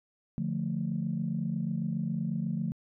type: chord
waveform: sine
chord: D minor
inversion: none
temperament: equal with one note detuned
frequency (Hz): 146.83 / 174.61 / 221.1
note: D3 / F3 / A3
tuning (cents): 0 / 0 / +9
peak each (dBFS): -34 / -32 / -33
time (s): 0.38-2.72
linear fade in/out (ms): 0
effects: tanh soft clip ceiling -20 dBFS